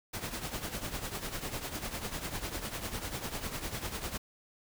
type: noise with tremolo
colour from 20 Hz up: pink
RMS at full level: -35 dBFS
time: 0.13-4.18 s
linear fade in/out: 10 ms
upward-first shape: triangle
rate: 10 Hz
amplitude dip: 75%
effects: none